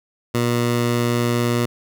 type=tone; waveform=15% pulse; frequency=119.7 Hz; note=A#2; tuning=46 cents sharp; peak=-11 dBFS; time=0.34-1.66 s; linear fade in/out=10 ms; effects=none